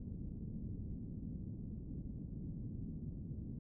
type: low-pass noise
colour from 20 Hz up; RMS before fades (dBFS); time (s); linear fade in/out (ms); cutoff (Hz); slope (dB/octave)
white; -45; 0-3.59; 5; 230; 24
effects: none